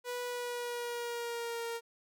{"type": "tone with pitch glide", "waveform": "sawtooth", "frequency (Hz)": [490.4, 464.5], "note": ["B4", "A#4"], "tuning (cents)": [-12, -6], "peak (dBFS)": -32, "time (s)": [0.04, 1.81], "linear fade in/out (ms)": 50, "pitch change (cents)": -94, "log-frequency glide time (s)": [0.24, 1.64], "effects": []}